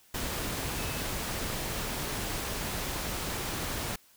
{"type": "tone in noise", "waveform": "sine", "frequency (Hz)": 2600, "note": "E7", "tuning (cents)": -24, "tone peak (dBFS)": -44, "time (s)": [0.78, 1.01], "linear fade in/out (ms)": 5, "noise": "pink", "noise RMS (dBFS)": -34, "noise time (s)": [0.14, 3.96], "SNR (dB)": -13, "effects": ["white hiss -61 dBFS RMS until 4.16 s"]}